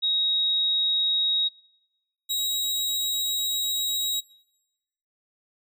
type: tone pair in turn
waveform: sine / sawtooth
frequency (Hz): 3786 / 3823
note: A#7 / A#7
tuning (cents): +26 / +43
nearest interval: unison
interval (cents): 17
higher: second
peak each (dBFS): -21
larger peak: neither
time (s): 0.02-1.49 / 2.29-4.21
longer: second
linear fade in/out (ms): 20
effects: noise-tail reverb RT60 1.0 s tail -24 dB re dry